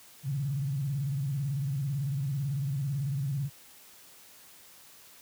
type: tone with vibrato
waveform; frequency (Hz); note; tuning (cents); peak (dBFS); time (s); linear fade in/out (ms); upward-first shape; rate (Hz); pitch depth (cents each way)
sine; 138.59; C#3; 0; -28; 0.23-3.5; 50; square; 18; 110
effects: white hiss -54 dBFS RMS until 5.21 s + high-pass 60 Hz 12 dB/octave